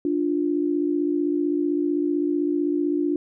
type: tone pair together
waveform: sine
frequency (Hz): 294.1 / 349.8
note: D4 / F4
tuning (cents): +3 / +3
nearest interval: minor third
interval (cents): 300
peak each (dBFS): -22 / -24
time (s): 0.05-3.16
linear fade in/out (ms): 2
effects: none